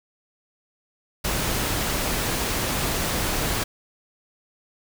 pink noise, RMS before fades -25 dBFS, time 1.24-3.64 s, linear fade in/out 10 ms, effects none

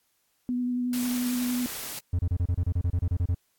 sine tone with vibrato, 246.9 Hz, B3, in tune, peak -25 dBFS, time 0.49-1.66 s, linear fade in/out 0 ms, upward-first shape triangle, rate 11 Hz, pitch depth 17 cents each way
white noise, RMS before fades -36 dBFS, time 0.93-1.99 s, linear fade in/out 2 ms
triangle tone bursts, 87.4 Hz, F2, 2 cents sharp, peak -20 dBFS, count 14, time 2.13-3.347 s, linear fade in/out 5 ms, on 60 ms, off 29 ms
effects white hiss -71 dBFS RMS until 3.58 s + AAC 64 kbps

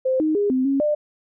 sine tone with pitch steps, 520 / 310.9 / 408.8 / 258.4 / 274.4 / 598 Hz, C5 / D#4 / G#4 / C4 / C#4 / D5, -11 / -1 / -27 / -21 / -17 / +31 cents, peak -17 dBFS, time 0.05-0.95 s, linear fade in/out 10 ms, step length 150 ms, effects none

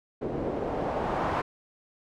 white noise with low-pass filter sweep, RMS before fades -30 dBFS, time 0.21-1.42 s, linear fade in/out 10 ms, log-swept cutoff 400 to 1000 Hz, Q 1.5, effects none

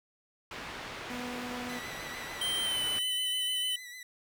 white low-pass noise, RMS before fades -42 dBFS, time 0.51-2.99 s, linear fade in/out 2 ms, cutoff 2400 Hz, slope 12 dB/octave
sawtooth tone, 246.2 Hz, B3, 5 cents flat, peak -34 dBFS, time 1.1-1.79 s, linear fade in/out 2 ms
sawtooth tone with vibrato, 1975.5 Hz, B6, in tune, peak -40 dBFS, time 1.69-4.03 s, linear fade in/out 2 ms, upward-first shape sine, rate 6.7 Hz, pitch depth 41 cents each way
square tone with pitch glide, 3136 to 3019 Hz, G7 to F#7, 0 to +34 cents, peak -30 dBFS, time 2.41-3.76 s, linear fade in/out 5 ms, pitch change -66 cents, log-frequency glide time 2.62-2.8 s
effects none

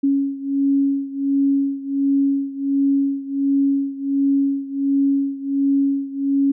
sine beating tone pair, 276.4 / 277.8 Hz, C#4 / C#4, -5 / +4 cents, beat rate 1.4 Hz, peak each -18 / -21 dBFS, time 0.03-6.52 s, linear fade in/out 10 ms, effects none

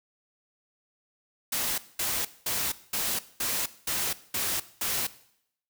white noise bursts, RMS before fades -29 dBFS, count 8, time 1.52-5.07 s, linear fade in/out 5 ms, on 260 ms, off 210 ms, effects noise-tail reverb RT60 0.7 s tail -17 dB re dry

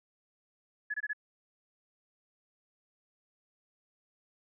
sine tone bursts, 1700 Hz, G#6, 40 cents sharp, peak -31 dBFS, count 4, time 0.9-1.133 s, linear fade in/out 10 ms, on 41 ms, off 23 ms, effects none

